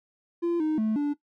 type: tone with pitch steps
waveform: triangle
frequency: 342.5 / 310.3 / 217.9 / 290.8 Hz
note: F4 / D#4 / A3 / D4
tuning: -34 / -5 / -17 / -17 cents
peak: -20 dBFS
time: 0.42-1.14 s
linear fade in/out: 20 ms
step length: 180 ms
effects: noise-tail reverb RT60 0.1 s tail -17 dB re dry + tanh soft clip ceiling -18 dBFS